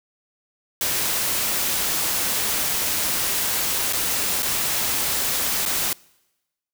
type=noise with dropouts; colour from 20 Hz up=white; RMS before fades=-23 dBFS; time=0.81-5.93 s; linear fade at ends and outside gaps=1 ms; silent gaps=3.926-3.933 / 4.423-4.429 / 5.653-5.66 s; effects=noise-tail reverb RT60 1.0 s tail -25 dB re dry